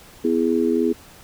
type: harmonic tone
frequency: 83 Hz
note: E2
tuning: 12 cents sharp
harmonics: 3 / 4 / 5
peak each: -21 / -21 / -21 dBFS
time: 0.24-0.93 s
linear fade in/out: 10 ms
effects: pink hiss -46 dBFS RMS until 1.23 s